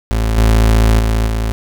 35% pulse tone with level steps, 55 Hz, A1, in tune, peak -11 / -6 / -10 / -13 dBFS, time 0.11-1.52 s, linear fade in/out 0 ms, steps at 0.37 / 0.99 / 1.27 s, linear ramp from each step 5 ms, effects none

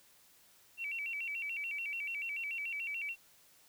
sine tone with vibrato, 2501 Hz, D#7, 8 cents sharp, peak -36 dBFS, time 0.77-3.16 s, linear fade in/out 50 ms, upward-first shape square, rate 6.9 Hz, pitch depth 150 cents each way, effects white hiss -64 dBFS RMS until 3.68 s

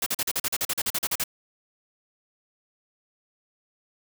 white noise bursts, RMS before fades -26 dBFS, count 15, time 0.02-1.239 s, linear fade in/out 5 ms, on 43 ms, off 41 ms, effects none

